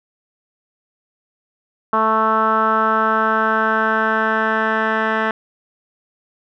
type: tone with low-pass filter sweep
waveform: 10% pulse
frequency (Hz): 220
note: A3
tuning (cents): 0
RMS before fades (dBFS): -17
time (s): 1.93-5.31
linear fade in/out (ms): 2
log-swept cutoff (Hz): 1200 to 1900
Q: 4.8
effects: none